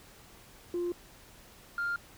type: tone pair in turn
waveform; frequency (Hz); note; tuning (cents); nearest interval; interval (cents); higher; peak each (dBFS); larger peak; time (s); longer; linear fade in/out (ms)
sine; 350 / 1400; F4 / F6; +4 / +4; 2 octaves; 2400; second; -28; neither; 0.74-0.92 / 1.78-1.96; neither; 2
effects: tanh soft clip ceiling -27 dBFS + pink hiss -55 dBFS RMS until 2.17 s